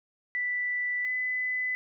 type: tone pair in turn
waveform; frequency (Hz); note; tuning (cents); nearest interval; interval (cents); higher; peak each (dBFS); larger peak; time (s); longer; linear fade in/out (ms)
sine; 1975.5 / 2007; B6 / B6; 0 / +27; unison; 27; second; -27 / -27; neither; 0.35-1.05 / 1.05-1.75; neither; 0
effects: none